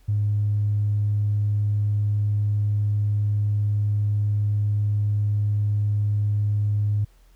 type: tone with tanh clipping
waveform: triangle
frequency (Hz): 103.83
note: G#2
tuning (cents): 0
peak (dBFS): -19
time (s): 0.08-7.05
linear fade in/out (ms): 10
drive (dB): 4
effects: added 42 Hz sine -52 dBFS peak until 7.35 s + pink hiss -63 dBFS RMS until 7.35 s